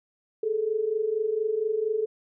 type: tone pair together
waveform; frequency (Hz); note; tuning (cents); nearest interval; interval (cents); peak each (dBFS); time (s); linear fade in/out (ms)
sine; 417 / 441.3; G#4 / A4; +7 / +5; minor second; 98; -29 / -25; 0.43-2.06; 5
effects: none